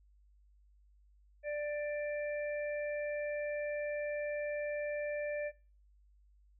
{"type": "harmonic tone", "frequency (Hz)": 590, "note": "D5", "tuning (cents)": 8, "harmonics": [1, 3, 4], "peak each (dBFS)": [-35, -45, -47], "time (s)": [1.43, 5.52], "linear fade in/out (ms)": 50, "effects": ["noise-tail reverb RT60 0.4 s tail -23 dB re dry", "added 50 Hz sine -62 dBFS peak until 6.59 s"]}